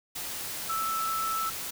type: tone in noise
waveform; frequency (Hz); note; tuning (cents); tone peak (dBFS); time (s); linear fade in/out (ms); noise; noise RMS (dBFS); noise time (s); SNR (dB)
sine; 1317; E6; -2; -28; 0.69-1.5; 10; white; -36; 0.15-1.71; +5
effects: none